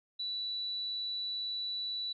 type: tone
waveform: sine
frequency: 3951 Hz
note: B7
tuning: in tune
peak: -34 dBFS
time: 0.19-2.13 s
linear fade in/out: 10 ms
effects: none